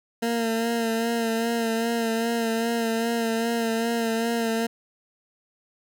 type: tone with vibrato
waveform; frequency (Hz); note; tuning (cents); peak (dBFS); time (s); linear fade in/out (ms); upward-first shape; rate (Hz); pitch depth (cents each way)
20% pulse; 229.4; A#3; -28; -18; 0.22-4.67; 10; sine; 2.5; 32
effects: none